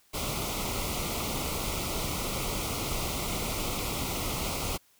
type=band-stop noise; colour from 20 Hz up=pink; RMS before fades=-32 dBFS; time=0.13-4.78 s; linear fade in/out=20 ms; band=1400 to 2000 Hz; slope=96 dB/octave; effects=white hiss -64 dBFS RMS until 4.99 s